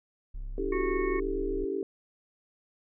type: tone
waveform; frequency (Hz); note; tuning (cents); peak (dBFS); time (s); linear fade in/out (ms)
triangle; 33.67; C#1; -50; -32; 0.34-1.65; 10
type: chord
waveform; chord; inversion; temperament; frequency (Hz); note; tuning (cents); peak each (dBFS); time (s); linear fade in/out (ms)
sine; A dominant seventh; first; equal with one note detuned; 283.2 / 329.6 / 392 / 440; C#4 / E4 / G4 / A4; +37 / 0 / 0 / 0; -37 / -37 / -31 / -37; 0.58-1.83; 2
type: harmonic tone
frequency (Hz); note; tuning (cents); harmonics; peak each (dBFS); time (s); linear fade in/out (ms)
366.7; F#4; -15; 1 / 3 / 5 / 6; -30 / -37 / -41 / -39; 0.72-1.2; 5
effects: none